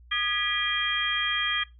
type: tone cluster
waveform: sine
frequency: 1225 / 1668 / 1958 / 2402 / 3226 Hz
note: D#6 / G#6 / B6 / D7 / G7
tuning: -27 / +7 / -15 / +38 / +49 cents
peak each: -33 / -32 / -30 / -33 / -27 dBFS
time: 0.11-1.64 s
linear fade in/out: 10 ms
effects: noise-tail reverb RT60 0.2 s tail -19 dB re dry + added 60 Hz sine -49 dBFS peak until 1.79 s